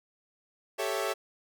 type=chord; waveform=sawtooth; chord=A dominant seventh; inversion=third; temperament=equal; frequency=392 / 440 / 554.4 / 659.3 Hz; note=G4 / A4 / C#5 / E5; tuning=0 / 0 / 0 / 0 cents; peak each=-31 dBFS; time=0.78-1.14 s; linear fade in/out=20 ms; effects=none